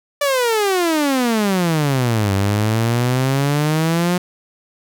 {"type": "exponential two-way sweep", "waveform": "sawtooth", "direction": "down then up", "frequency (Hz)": [587.3, 96.6, 180.9], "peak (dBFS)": -11, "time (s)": [0.21, 4.18], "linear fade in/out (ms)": 5, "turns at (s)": 2.33, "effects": []}